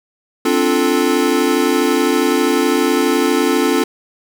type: chord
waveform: square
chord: D minor seventh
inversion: third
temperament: equal with one note detuned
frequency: 261.6 / 293.7 / 349.2 / 438.5 Hz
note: C4 / D4 / F4 / A4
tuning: 0 / 0 / 0 / -6 cents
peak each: -19 dBFS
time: 0.45-3.84 s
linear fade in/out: 5 ms
effects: none